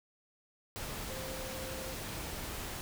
sine tone in noise, 523.3 Hz, C5, in tune, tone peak -44 dBFS, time 1.1-1.94 s, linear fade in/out 0 ms, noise pink, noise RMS -41 dBFS, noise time 0.76-2.81 s, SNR -6 dB, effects none

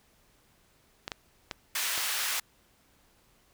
clicks, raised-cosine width 0.2 ms, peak -16 dBFS, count 4, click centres 1.079 / 1.118 / 1.512 / 1.978 s
pink high-pass noise, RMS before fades -31 dBFS, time 1.75-2.4 s, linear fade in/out 5 ms, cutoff 1500 Hz, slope 12 dB/octave
effects pink hiss -65 dBFS RMS until 3.53 s

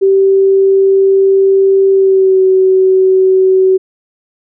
sine tone with pitch glide, 388.1 to 377.3 Hz, G4 to F#4, -17 to +34 cents, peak -5 dBFS, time 0.01-3.78 s, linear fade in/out 20 ms, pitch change -49 cents, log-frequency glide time 1.91-2.42 s, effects none

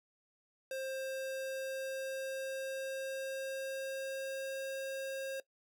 square tone with pitch glide, 530 to 537.7 Hz, C5 to C5, +22 to +47 cents, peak -38 dBFS, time 0.71-5.4 s, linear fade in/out 2 ms, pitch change +25 cents, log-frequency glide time 0.87-4.63 s, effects noise-tail reverb RT60 0.1 s tail -19 dB re dry

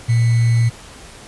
sine tone with sample-and-hold, 116.54 Hz, A#2, in tune, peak -11 dBFS, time 0.08-0.7 s, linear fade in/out 20 ms, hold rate 2100 Hz, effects pink hiss -39 dBFS RMS until 1.27 s + resampled to 24000 Hz

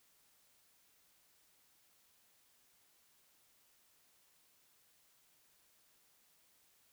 silence, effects white hiss -71 dBFS RMS until 6.92 s

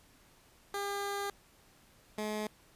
15% pulse tone pair in turn, 401.9 / 212.9 Hz, G4 / G#3, +43 / +43 cents, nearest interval major seventh, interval 1100 cents, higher first, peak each -28 dBFS, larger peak neither, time 0.74-1.3 / 2.18-2.47 s, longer first, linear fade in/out 2 ms, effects pink hiss -63 dBFS RMS until 2.75 s + resampled to 32000 Hz

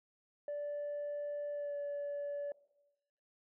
sine tone with pitch glide, 583 to 575 Hz, D5 to D5, -13 to -37 cents, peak -35 dBFS, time 0.48-2.52 s, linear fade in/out 2 ms, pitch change -24 cents, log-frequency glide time 1.52-1.76 s, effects noise-tail reverb RT60 1.0 s tail -21 dB re dry + tanh soft clip ceiling -35 dBFS

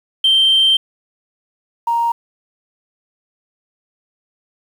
sine tone pair in turn, 3136 / 934.1 Hz, G7 / A#5, 0 / +3 cents, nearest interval octave + major sixth, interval 2097 cents, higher first, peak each -8 / -13 dBFS, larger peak first, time 0.24-0.77 / 1.87-2.12 s, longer first, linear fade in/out 5 ms, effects tanh soft clip ceiling -6 dBFS + 7-bit

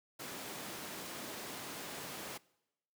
pink high-pass noise, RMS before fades -45 dBFS, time 0.19-2.38 s, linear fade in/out 10 ms, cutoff 200 Hz, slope 12 dB/octave, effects noise-tail reverb RT60 0.9 s tail -23 dB re dry

